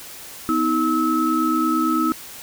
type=tone cluster; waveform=sine; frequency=249.2 / 318.1 / 1296 Hz; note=B3 / D#4 / E6; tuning=+16 / +38 / -30 cents; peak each=-23 / -20 / -21 dBFS; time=0.49-2.12 s; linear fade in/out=0 ms; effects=white hiss -38 dBFS RMS until 2.42 s